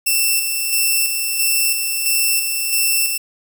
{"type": "tone with tremolo", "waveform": "5% pulse", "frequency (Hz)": 2678, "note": "E7", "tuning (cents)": 27, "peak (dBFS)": -5, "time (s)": [0.06, 3.18], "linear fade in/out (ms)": 10, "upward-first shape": "square", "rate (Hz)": 1.5, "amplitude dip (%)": 40, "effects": ["7-bit"]}